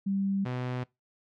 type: tone pair in turn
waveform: sine / sawtooth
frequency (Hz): 196 / 125.45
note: G3 / B2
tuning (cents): 0 / +28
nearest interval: minor sixth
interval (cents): 772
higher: first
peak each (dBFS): -26 / -27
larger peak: first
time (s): 0.06-0.45 / 0.45-0.84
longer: neither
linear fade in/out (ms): 10
effects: noise-tail reverb RT60 0.2 s tail -22 dB re dry + low-pass 3000 Hz 12 dB/octave